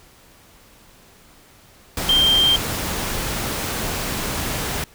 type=tone in noise; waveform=sine; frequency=3167 Hz; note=G7; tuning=17 cents sharp; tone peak=-13 dBFS; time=2.09-2.56 s; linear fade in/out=2 ms; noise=pink; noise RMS=-25 dBFS; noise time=1.97-4.84 s; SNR=+9 dB; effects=pink hiss -50 dBFS RMS until 4.94 s